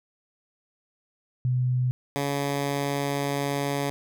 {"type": "tone pair in turn", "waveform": ["sine", "10% pulse"], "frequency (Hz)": [125.9, 141.32], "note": ["B2", "C#3"], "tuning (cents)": [34, 34], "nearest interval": "major second", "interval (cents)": 200, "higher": "second", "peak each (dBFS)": [-21, -17], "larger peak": "second", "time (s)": [[1.45, 1.91], [2.16, 3.9]], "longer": "second", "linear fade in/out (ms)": 0, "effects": []}